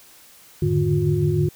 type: tone cluster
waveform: sine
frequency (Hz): 87.3 / 106.7 / 144.6 / 150.9 / 357.7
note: F2 / G#2 / D3 / D3 / F4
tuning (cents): 0 / +47 / -27 / +47 / +41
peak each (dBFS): -28 / -23 / -29 / -20 / -23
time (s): 0.62-1.49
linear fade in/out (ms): 5
effects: white hiss -49 dBFS RMS until 1.55 s